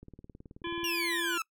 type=click train; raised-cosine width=3 ms; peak=-35 dBFS; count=16; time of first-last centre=0.03-0.832 s; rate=18.7 Hz
type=harmonic tone; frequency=340.3 Hz; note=F4; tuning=45 cents flat; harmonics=1 / 3 / 5 / 7 / 9 / 10; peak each=-35 / -40 / -42 / -43 / -45 / -45 dBFS; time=0.64-1.38 s; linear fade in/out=5 ms
type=exponential sweep; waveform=30% pulse; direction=down; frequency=2900 to 1287 Hz; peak=-28 dBFS; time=0.84-1.42 s; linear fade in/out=2 ms
effects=noise-tail reverb RT60 0.1 s tail -24 dB re dry